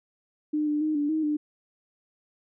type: tone with pitch steps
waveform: sine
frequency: 302.1 / 297.6 / 308.8 / 291.6 / 314.3 / 299.3 Hz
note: D4 / D4 / D#4 / D4 / D#4 / D4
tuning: +49 / +23 / -13 / -12 / +18 / +33 cents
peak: -23 dBFS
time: 0.53-1.37 s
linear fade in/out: 10 ms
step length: 140 ms
effects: none